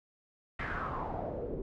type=noise with low-pass filter sweep; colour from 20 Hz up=pink; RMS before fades=-37 dBFS; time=0.59-1.62 s; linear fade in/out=5 ms; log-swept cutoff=1900 to 370 Hz; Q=4.5; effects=none